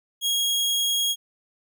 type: tone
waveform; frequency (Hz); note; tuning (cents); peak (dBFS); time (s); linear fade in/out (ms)
sawtooth; 3290; G#7; -17; -18; 0.21-1.16; 50
effects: none